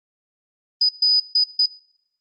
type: tone bursts at uneven times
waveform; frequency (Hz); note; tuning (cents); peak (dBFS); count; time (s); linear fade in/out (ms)
sine; 4978; D#8; 0; -13; 4; 0.81-0.89 / 1.02-1.2 / 1.35-1.44 / 1.59-1.66; 5
effects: noise-tail reverb RT60 0.8 s tail -23 dB re dry + Opus 24 kbps